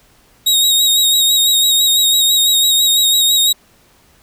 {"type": "tone with vibrato", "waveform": "sawtooth", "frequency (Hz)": 3773, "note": "A#7", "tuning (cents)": 20, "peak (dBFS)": -7, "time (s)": [0.46, 3.53], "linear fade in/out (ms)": 10, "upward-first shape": "sine", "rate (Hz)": 6, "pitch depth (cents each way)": 35, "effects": ["pink hiss -51 dBFS RMS until 4.22 s"]}